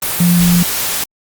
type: tone in noise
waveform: sine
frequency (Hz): 174.5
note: F3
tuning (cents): -1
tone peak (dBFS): -8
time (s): 0.2-0.63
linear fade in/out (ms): 5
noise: white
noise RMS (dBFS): -18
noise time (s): 0.02-1.04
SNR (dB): +7
effects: Opus 32 kbps